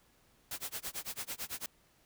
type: noise with tremolo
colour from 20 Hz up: white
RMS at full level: -38 dBFS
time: 0.51-1.66 s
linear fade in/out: 2 ms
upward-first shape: sine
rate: 9 Hz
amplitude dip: 100%
effects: pink hiss -68 dBFS RMS until 2.05 s